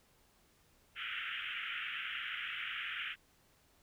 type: band-pass noise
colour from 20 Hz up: white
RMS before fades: -41 dBFS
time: 0.95-3.16 s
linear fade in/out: 50 ms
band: 1300 to 3200 Hz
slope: 96 dB/octave
effects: pink hiss -69 dBFS RMS until 3.82 s